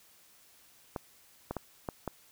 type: clicks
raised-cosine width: 1 ms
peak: -20 dBFS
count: 5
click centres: 0.962 / 1.51 / 1.567 / 1.888 / 2.077 s
effects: white hiss -61 dBFS RMS until 2.31 s